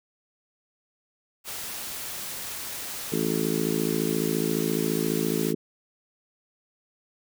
white noise, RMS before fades -35 dBFS, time 1.44-5.54 s, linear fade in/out 50 ms
harmonic tone, 54.5 Hz, A1, 16 cents flat, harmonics 3 / 4 / 5 / 6 / 7 / 8, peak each -31 / -31 / -31 / -31 / -31 / -31 dBFS, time 3.12-5.55 s, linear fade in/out 5 ms
effects none

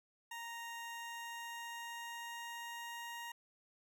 20% pulse tone with pitch glide, 932.3 to 939.9 Hz, A#5 to A#5, 0 to +14 cents, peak -39 dBFS, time 0.31-3.32 s, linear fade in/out 5 ms, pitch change +14 cents, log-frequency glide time 0.75-3.18 s, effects none

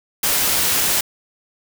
white noise, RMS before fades -18 dBFS, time 0.23-1.01 s, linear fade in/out 5 ms, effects none

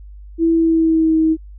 sine tone with pitch glide, 330 to 318.6 Hz, E4 to D#4, +2 to +41 cents, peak -11 dBFS, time 0.38-1.37 s, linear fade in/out 50 ms, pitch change -61 cents, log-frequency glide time 0.52-1.17 s, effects added 50 Hz sine -34 dBFS peak until 1.58 s

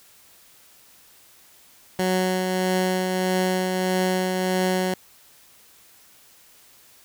15% pulse tone with tremolo, 185 Hz, F#3, in tune, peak -13 dBFS, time 1.99-4.94 s, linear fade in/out 2 ms, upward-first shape triangle, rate 1.6 Hz, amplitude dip 35%, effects white hiss -53 dBFS RMS until 7.04 s

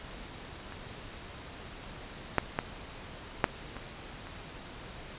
clicks, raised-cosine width 0.5 ms, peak -27 / -8 / -13 / -7 / -25 / -30 dBFS, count 6, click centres 0.723 / 2.383 / 2.589 / 3.442 / 3.767 / 4.27 s, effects pink hiss -45 dBFS RMS until 5.18 s + resampled to 8000 Hz

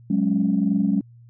sine chord, F# suspended second, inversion none, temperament equal, 185 / 207.7 / 277.2 Hz, F#3 / G#3 / C#4, 0 / 0 / 0 cents, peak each -22 / -20 / -23 dBFS, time 0.1-1.01 s, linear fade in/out 5 ms, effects tanh soft clip ceiling -9 dBFS + added 118 Hz sine -45 dBFS peak until 1.29 s

